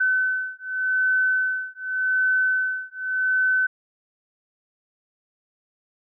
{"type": "beating tone pair", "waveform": "sine", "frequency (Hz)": [1517, 1517.86], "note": ["F#6", "F#6"], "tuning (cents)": [43, 44], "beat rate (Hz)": 0.86, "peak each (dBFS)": -23, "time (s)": [0, 3.67], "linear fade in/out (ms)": 10, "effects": []}